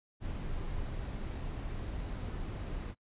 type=noise; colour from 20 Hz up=brown; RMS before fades=-38 dBFS; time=0.2-2.95 s; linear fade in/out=50 ms; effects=noise-tail reverb RT60 0.1 s tail -21 dB re dry + resampled to 8000 Hz